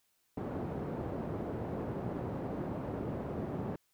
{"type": "band-pass noise", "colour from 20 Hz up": "pink", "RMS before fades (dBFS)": -38, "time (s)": [0.37, 3.76], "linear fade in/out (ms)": 5, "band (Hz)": [110, 620], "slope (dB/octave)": 12, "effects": ["white hiss -75 dBFS RMS until 3.93 s"]}